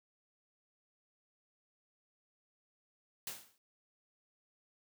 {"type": "noise with exponential decay", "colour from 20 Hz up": "white", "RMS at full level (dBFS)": -39, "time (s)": [3.27, 3.58], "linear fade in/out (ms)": 1, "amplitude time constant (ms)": 67, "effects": ["high-pass 80 Hz 12 dB/octave"]}